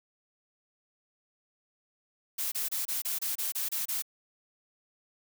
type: noise bursts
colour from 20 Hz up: blue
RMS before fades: -32 dBFS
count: 10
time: 2.38-4.023 s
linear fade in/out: 10 ms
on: 140 ms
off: 27 ms
effects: none